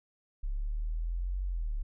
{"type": "exponential two-way sweep", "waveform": "sine", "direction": "up then down", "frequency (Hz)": [33.87, 47.19, 33.87], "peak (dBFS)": -30, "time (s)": [0.43, 1.83], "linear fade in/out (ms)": 10, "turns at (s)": 1.43, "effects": []}